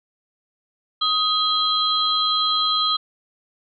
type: tone cluster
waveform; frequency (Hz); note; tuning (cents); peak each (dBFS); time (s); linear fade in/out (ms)
sine; 1255 / 3247 / 4045; D#6 / G#7 / B7; +15 / -40 / +41; -22; 1.01-2.97; 10
effects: none